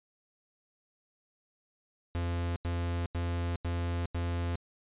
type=tone bursts; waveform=45% pulse; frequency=86.1 Hz; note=F2; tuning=24 cents flat; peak=-30 dBFS; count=5; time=2.15-4.556 s; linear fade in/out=0 ms; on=410 ms; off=89 ms; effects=resampled to 8000 Hz